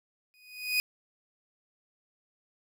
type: tone with exponential growth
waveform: 30% pulse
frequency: 2489 Hz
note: D#7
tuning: in tune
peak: -20 dBFS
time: 0.34-0.8 s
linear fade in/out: 0 ms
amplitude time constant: 100 ms
effects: none